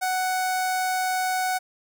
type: tone with notch filter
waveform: sawtooth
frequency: 743 Hz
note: F#5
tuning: 7 cents sharp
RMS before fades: -25 dBFS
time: 0.01-1.59 s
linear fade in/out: 20 ms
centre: 3100 Hz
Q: 2
effects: none